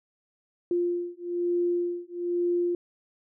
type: beating tone pair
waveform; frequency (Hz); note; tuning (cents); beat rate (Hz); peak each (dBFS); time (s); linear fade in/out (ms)
sine; 349.2 / 350.3; F4 / F4; 0 / +5; 1.1; -28; 0.71-2.75; 2
effects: none